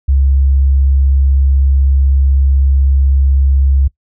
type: tone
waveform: sine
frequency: 68 Hz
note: C#2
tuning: 33 cents flat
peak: -7 dBFS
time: 0.08-3.88 s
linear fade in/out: 10 ms
effects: noise-tail reverb RT60 0.1 s tail -22 dB re dry